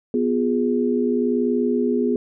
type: chord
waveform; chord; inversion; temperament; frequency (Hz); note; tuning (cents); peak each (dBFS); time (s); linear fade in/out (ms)
sine; F diminished; second; equal with one note detuned; 246.9 / 354.3 / 415.3; Cb4 / F4 / Ab4; 0 / +25 / 0; -20 / -25 / -22; 0.14-2.16; 2
effects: none